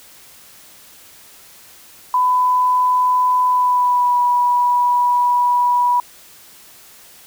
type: tone with pitch glide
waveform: sine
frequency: 1001 to 977 Hz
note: B5 to B5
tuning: +23 to -19 cents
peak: -12 dBFS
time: 2.14-6 s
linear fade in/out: 2 ms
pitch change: -42 cents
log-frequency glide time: 3.47-4.2 s
effects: white hiss -44 dBFS RMS until 7.26 s